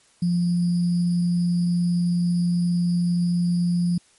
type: tone with sample-and-hold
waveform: sine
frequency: 174.61 Hz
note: F3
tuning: in tune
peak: -18 dBFS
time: 0.22-3.98 s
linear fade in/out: 5 ms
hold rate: 4900 Hz
effects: white hiss -58 dBFS RMS until 4.18 s + MP3 48 kbps